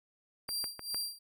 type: tone with tremolo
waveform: sawtooth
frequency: 4732 Hz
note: D8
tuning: 12 cents sharp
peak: -30 dBFS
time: 0.48-1.19 s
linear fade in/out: 10 ms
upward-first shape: sine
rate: 2.5 Hz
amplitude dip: 90%
type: click train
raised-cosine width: 0.5 ms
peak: -27 dBFS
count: 4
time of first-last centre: 0.49-0.945 s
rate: 6.59 Hz
effects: none